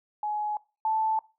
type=tone pair in turn; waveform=sine; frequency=842 / 878 Hz; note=G#5 / A5; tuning=+24 / -4 cents; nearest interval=minor second; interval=72 cents; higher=second; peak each=-27 / -23 dBFS; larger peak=second; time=0.23-0.57 / 0.85-1.19 s; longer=neither; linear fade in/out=2 ms; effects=noise-tail reverb RT60 0.3 s tail -21 dB re dry